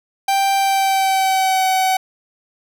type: tone with pitch glide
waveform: 45% pulse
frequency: 785 to 754.8 Hz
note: G5 to F#5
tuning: +2 to +34 cents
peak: -14 dBFS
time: 0.28-1.97 s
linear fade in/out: 5 ms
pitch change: -68 cents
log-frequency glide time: 0.56-1.65 s
effects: none